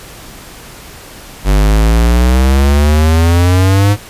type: exponential sweep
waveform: square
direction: up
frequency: 48.22 to 103.83 Hz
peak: -7 dBFS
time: 1.44-3.97 s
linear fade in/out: 50 ms
effects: pink hiss -33 dBFS RMS until 4.09 s + resampled to 32000 Hz